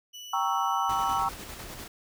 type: tone with pitch glide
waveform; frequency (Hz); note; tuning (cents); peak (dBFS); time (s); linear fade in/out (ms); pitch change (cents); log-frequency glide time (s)
30% pulse; 2960 to 2979; F#7 to F#7; 0 to +11; -38; 0.13-1.2; 20; +11; 0.65-0.78
type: chord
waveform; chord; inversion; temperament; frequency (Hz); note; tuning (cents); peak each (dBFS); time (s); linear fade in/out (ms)
sine; G diminished seventh; none; equal; 784 / 932.3 / 1108.7 / 1318.5; G5 / Bb5 / Db6 / Fb6; 0 / 0 / 0 / 0; -30; 0.33-1.29; 5
type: noise with tremolo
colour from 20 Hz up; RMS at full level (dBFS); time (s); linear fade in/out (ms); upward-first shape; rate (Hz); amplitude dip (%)
pink; -40; 0.89-1.88; 5; square; 10; 30
effects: none